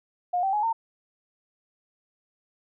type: tone with pitch steps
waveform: sine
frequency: 714 / 774.1 / 839.3 / 910 Hz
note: F5 / G5 / G#5 / A#5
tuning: +38 / -22 / +18 / -42 cents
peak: -22 dBFS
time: 0.33-0.73 s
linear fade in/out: 10 ms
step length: 100 ms
effects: none